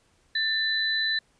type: tone pair together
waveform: sine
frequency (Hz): 1781 / 3998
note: A6 / B7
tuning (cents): +21 / +20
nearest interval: octave + major second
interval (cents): 1399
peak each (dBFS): -26 / -26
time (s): 0.35-1.19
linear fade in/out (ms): 5
effects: pink hiss -65 dBFS RMS until 1.39 s + resampled to 22050 Hz